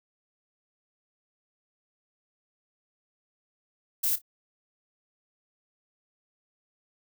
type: noise with echo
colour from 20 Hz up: violet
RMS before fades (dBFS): -26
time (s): 4.03-4.16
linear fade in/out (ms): 10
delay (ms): 29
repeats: 2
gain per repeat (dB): -15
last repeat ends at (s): 4.218
effects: none